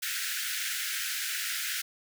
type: high-pass noise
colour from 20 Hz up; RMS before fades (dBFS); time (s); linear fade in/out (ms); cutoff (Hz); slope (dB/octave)
pink; -33; 0.02-1.82; 10; 1400; 96
effects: none